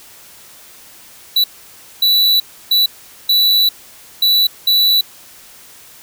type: tone bursts at uneven times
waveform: square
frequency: 3951 Hz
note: B7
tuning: in tune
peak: -10 dBFS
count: 6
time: 1.36-1.44 / 2.02-2.4 / 2.71-2.86 / 3.29-3.69 / 4.22-4.47 / 4.67-5.01 s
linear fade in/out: 5 ms
effects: white hiss -41 dBFS RMS until 6.02 s